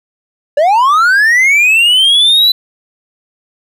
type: linear sweep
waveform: triangle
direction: up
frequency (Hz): 554.4 to 4012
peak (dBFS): -4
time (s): 0.57-2.52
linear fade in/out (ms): 5
effects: none